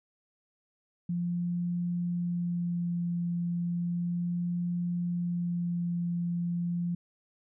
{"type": "tone with vibrato", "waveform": "sine", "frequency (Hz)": 173.8, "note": "F3", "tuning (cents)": -8, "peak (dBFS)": -28, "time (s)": [1.09, 6.95], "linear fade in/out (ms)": 5, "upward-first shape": "sine", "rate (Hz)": 0.34, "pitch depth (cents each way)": 10, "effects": []}